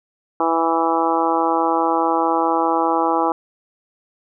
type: harmonic tone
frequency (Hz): 164.81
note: E3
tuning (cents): 0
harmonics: 2 / 3 / 4 / 5 / 6 / 7 / 8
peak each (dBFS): -22 / -24 / -26 / -20 / -23 / -24 / -28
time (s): 0.4-3.32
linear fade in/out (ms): 2
effects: none